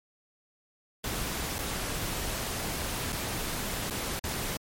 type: noise with dropouts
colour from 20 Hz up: pink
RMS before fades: -33 dBFS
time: 1.04-4.57 s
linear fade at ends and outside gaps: 2 ms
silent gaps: 1.583-1.589 / 3.123-3.127 / 3.9-3.907 / 4.193-4.239 s
effects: MP3 64 kbps

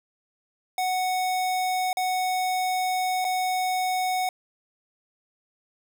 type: tone with dropouts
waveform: square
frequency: 740 Hz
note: F#5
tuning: in tune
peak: -24 dBFS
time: 0.78-4.29 s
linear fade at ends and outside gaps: 2 ms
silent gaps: 1.93-1.97 / 3.245-3.249 s
effects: none

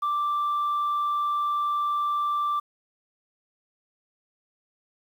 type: tone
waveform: sine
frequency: 1174.7 Hz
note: D6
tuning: in tune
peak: -21 dBFS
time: 0.02-2.6 s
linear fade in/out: 10 ms
effects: tanh soft clip ceiling -21 dBFS + 9-bit

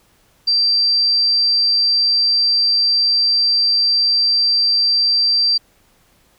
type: tone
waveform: sine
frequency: 4699 Hz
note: D8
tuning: in tune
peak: -12 dBFS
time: 0.47-5.58 s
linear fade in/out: 10 ms
effects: pink hiss -56 dBFS RMS until 6.38 s

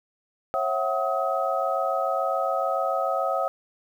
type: tone cluster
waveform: sine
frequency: 543 / 665 / 752 / 1270 Hz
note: C#5 / E5 / F#5 / D#6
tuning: -36 / +15 / +28 / +35 cents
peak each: -28 dBFS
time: 0.54-3.48 s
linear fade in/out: 0 ms
effects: 9-bit

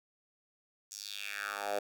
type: tone with high-pass filter sweep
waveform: 10% pulse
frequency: 101.8 Hz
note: G#2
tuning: 34 cents flat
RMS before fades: -39 dBFS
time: 0.91-1.79 s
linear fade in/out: 5 ms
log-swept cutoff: 6600 to 550 Hz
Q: 3.3
effects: none

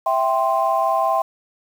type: chord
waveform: sine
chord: C major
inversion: first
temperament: equal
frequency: 659.3 / 784 / 1046.5 Hz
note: E5 / G5 / C6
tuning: 0 / 0 / 0 cents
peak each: -20 dBFS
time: 0.06-1.22 s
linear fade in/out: 5 ms
effects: tanh soft clip ceiling -6 dBFS + 7-bit

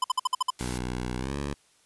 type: tone bursts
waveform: square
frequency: 1018 Hz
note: C6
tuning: 48 cents flat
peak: -22 dBFS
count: 7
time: 0.02-0.504 s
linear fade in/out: 5 ms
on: 22 ms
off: 55 ms
type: noise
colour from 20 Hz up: white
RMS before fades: -39 dBFS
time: 0.59-0.78 s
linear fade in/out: 2 ms
type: tone with pitch glide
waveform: 10% pulse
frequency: 61.74 to 70.92 Hz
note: B1 to C#2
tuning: 0 to +40 cents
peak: -22 dBFS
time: 0.61-1.54 s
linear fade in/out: 0 ms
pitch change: +240 cents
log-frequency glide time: 1.17-1.35 s
effects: white hiss -63 dBFS RMS until 1.85 s + resampled to 24000 Hz

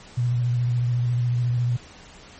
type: tone with vibrato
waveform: sine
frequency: 121.4 Hz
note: B2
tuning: 29 cents flat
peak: -19 dBFS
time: 0.17-1.77 s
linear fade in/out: 10 ms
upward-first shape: sine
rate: 14 Hz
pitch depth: 27 cents each way
effects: pink hiss -46 dBFS RMS until 2.39 s + MP3 32 kbps

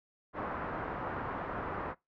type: low-pass noise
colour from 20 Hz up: white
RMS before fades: -38 dBFS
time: 0.33-1.95 s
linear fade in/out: 50 ms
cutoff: 1400 Hz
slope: 24 dB/octave
effects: noise-tail reverb RT60 0.2 s tail -22 dB re dry

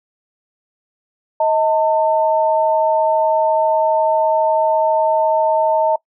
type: tone pair together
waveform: sine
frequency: 632.3 / 898 Hz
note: D#5 / A5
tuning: +28 / +35 cents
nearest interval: tritone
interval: 607 cents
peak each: -15 / -15 dBFS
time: 1.4-5.96 s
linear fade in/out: 5 ms
effects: noise-tail reverb RT60 0.1 s tail -22 dB re dry

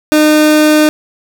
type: tone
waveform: 30% pulse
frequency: 305.1 Hz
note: D#4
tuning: 34 cents flat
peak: -3 dBFS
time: 0.12-0.89 s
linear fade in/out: 0 ms
effects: none

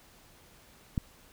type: click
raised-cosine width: 5 ms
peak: -16 dBFS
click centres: 0.978 s
effects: pink hiss -58 dBFS RMS until 1.32 s

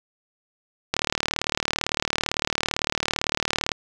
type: click train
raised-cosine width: 0.2 ms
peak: -4 dBFS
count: 106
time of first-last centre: 0.94-3.718 s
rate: 37.8 Hz
effects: none

